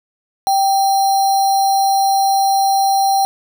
sine tone with sample-and-hold, 782 Hz, G5, 4 cents flat, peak -11 dBFS, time 0.47-3.25 s, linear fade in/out 0 ms, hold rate 4900 Hz, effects none

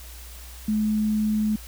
sine tone, 214 Hz, A3, 48 cents flat, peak -20 dBFS, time 0.68-1.56 s, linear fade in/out 5 ms, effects added 60 Hz sine -40 dBFS peak until 1.67 s + white hiss -45 dBFS RMS until 1.67 s

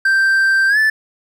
triangle tone with pitch glide, 1568 to 1749.9 Hz, G6 to A6, 0 to -10 cents, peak -9 dBFS, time 0.05-0.9 s, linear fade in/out 5 ms, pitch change +190 cents, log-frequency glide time 0.68-0.78 s, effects none

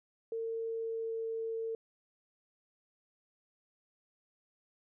sine tone with pitch glide, 453.7 to 451.1 Hz, A#4 to A4, -47 to +43 cents, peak -34 dBFS, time 0.32-1.75 s, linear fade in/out 2 ms, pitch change -10 cents, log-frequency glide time 0.68-1.23 s, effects none

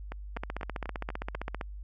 two click trains, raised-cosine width 0.5 ms, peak -19 / -23 dBFS, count 20 / 6, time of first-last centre 0.37-1.612 / 0.12-1.349 s, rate 15.3 / 4.07 Hz, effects added 50 Hz sine -39 dBFS peak until 1.83 s

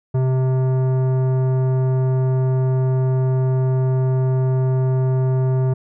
sine tone with tanh clipping, 130 Hz, C3, 11 cents flat, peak -17 dBFS, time 0.14-5.74 s, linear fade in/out 10 ms, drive 14 dB, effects none

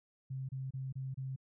sine tone bursts, 132.5 Hz, C3, 22 cents sharp, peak -37 dBFS, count 5, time 0.3-1.362 s, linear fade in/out 10 ms, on 190 ms, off 28 ms, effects none

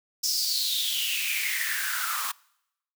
white noise with high-pass filter sweep, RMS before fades -28 dBFS, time 0.23-2.32 s, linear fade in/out 10 ms, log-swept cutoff 5500 to 1100 Hz, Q 7.5, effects noise-tail reverb RT60 0.8 s tail -24 dB re dry

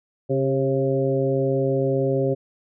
harmonic tone with a mistuned harmonic, 135.2 Hz, C#3, 43 cents flat, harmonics 1 / 2 / 3 / 4 / 5, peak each -24 / -27 / -23 / -24 / -35 dBFS, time 0.29-2.35 s, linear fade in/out 20 ms, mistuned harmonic 3, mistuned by -28 cents, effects none

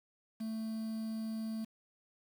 triangle tone with quantisation, 221.5 Hz, A3, 12 cents sharp, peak -34 dBFS, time 0.4-1.65 s, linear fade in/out 10 ms, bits 9, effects none

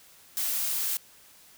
blue noise, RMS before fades -29 dBFS, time 0.37-0.97 s, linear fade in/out 0 ms, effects white hiss -55 dBFS RMS until 1.57 s

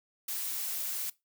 blue noise, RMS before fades -35 dBFS, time 0.28-1.1 s, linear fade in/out 5 ms, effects noise-tail reverb RT60 0.2 s tail -20 dB re dry

